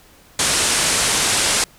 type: low-pass noise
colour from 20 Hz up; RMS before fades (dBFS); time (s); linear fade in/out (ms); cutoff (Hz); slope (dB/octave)
white; -18; 0.39-1.64; 2; 10000; 48
effects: pink hiss -49 dBFS RMS until 1.78 s